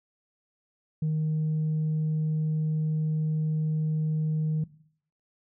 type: tone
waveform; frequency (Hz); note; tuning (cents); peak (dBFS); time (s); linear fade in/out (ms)
sine; 155.56; D#3; 0; -22; 1.02-4.64; 5
effects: noise-tail reverb RT60 0.6 s tail -19 dB re dry + tanh soft clip ceiling -22 dBFS